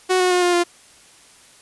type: tone with pitch steps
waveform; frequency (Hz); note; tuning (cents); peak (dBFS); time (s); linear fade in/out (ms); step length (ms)
sawtooth; 370 / 364.5 / 359.1 / 353.7 / 348.4; F#4 / F#4 / F4 / F4 / F4; 0 / -26 / +48 / +22 / -4; -11; 0.09-0.64; 20; 110
effects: white hiss -49 dBFS RMS until 1.61 s + resampled to 24000 Hz